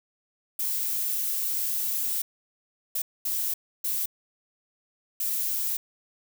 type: noise bursts at uneven times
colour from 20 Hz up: violet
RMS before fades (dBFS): -28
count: 5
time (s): 0.59-2.22 / 2.95-3.02 / 3.25-3.54 / 3.84-4.06 / 5.2-5.77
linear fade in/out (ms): 5
effects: none